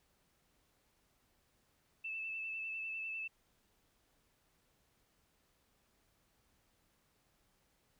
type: tone with vibrato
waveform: sine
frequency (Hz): 2637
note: E7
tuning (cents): 0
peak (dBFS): -39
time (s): 2.04-3.28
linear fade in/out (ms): 10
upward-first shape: sine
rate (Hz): 10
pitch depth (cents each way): 24
effects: pink hiss -75 dBFS RMS until 7.99 s